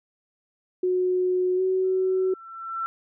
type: tone with pitch glide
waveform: sine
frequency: 365.6 to 374.8 Hz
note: F#4 to F#4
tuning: -21 to +22 cents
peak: -20 dBFS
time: 0.83-2.34 s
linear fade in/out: 5 ms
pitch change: +43 cents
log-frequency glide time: 1.56-1.61 s
type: tone with exponential growth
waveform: sine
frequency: 1343 Hz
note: E6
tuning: 32 cents sharp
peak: -24 dBFS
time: 1.84-2.86 s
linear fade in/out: 0 ms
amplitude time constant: 220 ms
effects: none